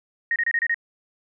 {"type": "tone bursts", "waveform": "sine", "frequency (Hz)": 1864.7, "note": "A#6", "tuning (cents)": 0, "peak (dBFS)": -19, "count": 6, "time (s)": [0.31, 0.744], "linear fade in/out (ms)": 2, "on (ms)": 49, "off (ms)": 28, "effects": []}